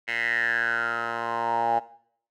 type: tone with band-pass filter sweep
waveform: 10% pulse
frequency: 116.54 Hz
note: A#2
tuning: in tune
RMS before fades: -26 dBFS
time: 0.07-1.8 s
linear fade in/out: 20 ms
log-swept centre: 2200 to 800 Hz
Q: 9
effects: noise-tail reverb RT60 0.6 s tail -17 dB re dry